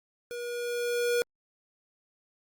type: tone with level ramp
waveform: square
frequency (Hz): 480.4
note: B4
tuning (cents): -48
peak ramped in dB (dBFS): -36 to -24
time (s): 0.31-1.22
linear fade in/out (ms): 0
effects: Opus 48 kbps